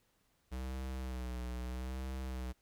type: tone with vibrato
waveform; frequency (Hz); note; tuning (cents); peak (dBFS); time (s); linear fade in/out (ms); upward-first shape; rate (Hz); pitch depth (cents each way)
square; 63.3; B1; +43; -39; 0.51-2.53; 20; sine; 0.78; 55
effects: pink hiss -75 dBFS RMS until 2.61 s